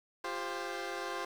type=chord; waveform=15% pulse; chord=F suspended second; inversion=none; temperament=equal with one note detuned; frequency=349.2 / 397.9 / 523.3 Hz; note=F4 / G4 / C5; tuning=0 / +26 / 0 cents; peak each=-34 dBFS; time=0.24-1.25 s; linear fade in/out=5 ms; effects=low-pass 6000 Hz 12 dB/octave + 9-bit

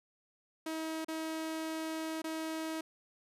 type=tone with dropouts; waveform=sawtooth; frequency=319.3 Hz; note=D#4; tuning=45 cents sharp; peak=-32 dBFS; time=0.66-2.81 s; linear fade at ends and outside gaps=5 ms; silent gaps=1.047-1.083 / 2.219-2.241 s; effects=resampled to 32000 Hz + 12-bit

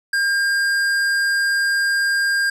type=tone with hard clipping; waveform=sine; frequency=1606 Hz; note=G6; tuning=41 cents sharp; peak=-18 dBFS; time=0.13-2.5 s; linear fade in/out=5 ms; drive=12 dB; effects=none

